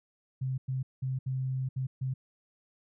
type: tone bursts at uneven times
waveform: sine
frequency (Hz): 130.81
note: C3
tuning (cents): 0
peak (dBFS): -29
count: 6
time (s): 0.41-0.58 / 0.68-0.83 / 1.02-1.19 / 1.26-1.69 / 1.76-1.87 / 2.01-2.14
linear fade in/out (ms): 10
effects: none